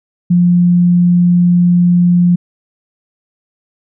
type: tone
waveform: sine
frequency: 175.9 Hz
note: F3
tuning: 13 cents sharp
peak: -6 dBFS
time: 0.3-2.36 s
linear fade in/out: 10 ms
effects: none